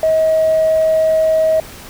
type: tone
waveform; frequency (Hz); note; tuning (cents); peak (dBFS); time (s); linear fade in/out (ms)
sine; 636; D#5; +38; -9; 0.03-1.6; 2
effects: tanh soft clip ceiling -6 dBFS + pink hiss -35 dBFS RMS until 1.89 s